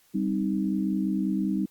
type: chord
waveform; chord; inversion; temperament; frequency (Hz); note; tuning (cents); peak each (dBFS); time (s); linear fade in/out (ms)
sine; C minor; second; equal; 196 / 261.6 / 311.1; G3 / C4 / Eb4; 0 / 0 / 0; -26 / -31 / -29; 0.14-1.66; 10
effects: white hiss -62 dBFS RMS until 1.7 s + Opus 48 kbps